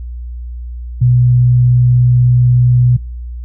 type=tone; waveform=sine; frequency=123.47 Hz; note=B2; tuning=in tune; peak=-6 dBFS; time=1.01-2.97 s; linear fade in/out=10 ms; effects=noise-tail reverb RT60 0.4 s tail -25 dB re dry + added 60 Hz sine -22 dBFS peak until 3.44 s